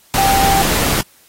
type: tone in noise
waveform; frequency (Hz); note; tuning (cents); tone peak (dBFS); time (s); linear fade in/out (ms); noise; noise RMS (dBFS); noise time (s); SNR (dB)
sine; 784; G5; 0; -12; 0.18-0.62; 0; pink; -17; 0.14-1.01; +2
effects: white hiss -50 dBFS RMS until 1.28 s + AAC 48 kbps